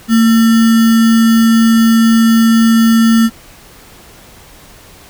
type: tone with sample-and-hold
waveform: sine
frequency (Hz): 227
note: A#3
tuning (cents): -46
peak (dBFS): -5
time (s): 0.08-3.3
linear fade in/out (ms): 50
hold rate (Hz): 1575
effects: pink hiss -39 dBFS RMS until 5.09 s